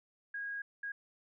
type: tone bursts at uneven times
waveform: sine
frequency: 1640 Hz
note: G#6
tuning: 22 cents flat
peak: -37 dBFS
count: 2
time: 0.34-0.62 / 0.83-0.92 s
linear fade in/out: 5 ms
effects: none